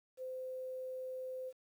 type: tone with quantisation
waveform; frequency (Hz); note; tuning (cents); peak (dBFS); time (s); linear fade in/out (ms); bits
sine; 515; C5; -28; -40; 0.17-1.53; 50; 11
effects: none